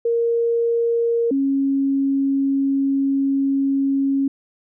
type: tone pair in turn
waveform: sine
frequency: 466.2 / 274 Hz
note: A#4 / C#4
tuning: 0 / -20 cents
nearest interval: major sixth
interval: 920 cents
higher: first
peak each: -16 dBFS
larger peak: neither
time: 0.05-1.31 / 1.31-4.28 s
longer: second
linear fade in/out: 5 ms
effects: none